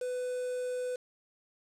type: tone with quantisation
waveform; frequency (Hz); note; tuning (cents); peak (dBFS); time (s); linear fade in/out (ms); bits
triangle; 499.2; B4; +19; -30; 0.01-0.96; 5; 8
effects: low-pass 10000 Hz 12 dB/octave